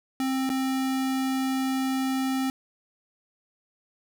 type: tone with dropouts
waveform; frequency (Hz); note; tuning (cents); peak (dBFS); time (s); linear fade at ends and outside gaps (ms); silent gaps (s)
square; 264; C4; +16; -25; 0.2-2.5; 1; 0.493-0.5
effects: none